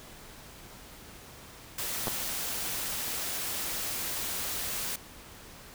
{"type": "noise", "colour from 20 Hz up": "white", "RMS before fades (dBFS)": -34, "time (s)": [1.78, 4.96], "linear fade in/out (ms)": 5}
{"type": "clicks", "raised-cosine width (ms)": 1, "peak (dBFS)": -17, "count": 2, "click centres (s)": [2.072, 2.081]}
{"effects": ["pink hiss -49 dBFS RMS until 5.74 s"]}